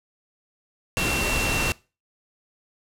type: tone in noise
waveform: sine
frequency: 2717 Hz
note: F7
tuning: 48 cents flat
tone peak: -26 dBFS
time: 0.97-1.72 s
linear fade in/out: 0 ms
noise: pink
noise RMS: -25 dBFS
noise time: 0.97-1.72 s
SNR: -4 dB
effects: noise-tail reverb RT60 0.3 s tail -21 dB re dry + low-pass 12000 Hz 12 dB/octave